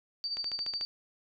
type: tone with tremolo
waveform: sine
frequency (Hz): 4621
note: D8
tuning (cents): -29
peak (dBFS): -30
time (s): 0.24-0.85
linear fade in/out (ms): 0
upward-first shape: sine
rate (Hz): 14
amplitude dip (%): 60
type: click train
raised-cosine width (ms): 0.2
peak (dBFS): -24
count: 7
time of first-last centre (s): 0.37-0.811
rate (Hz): 13.6
effects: none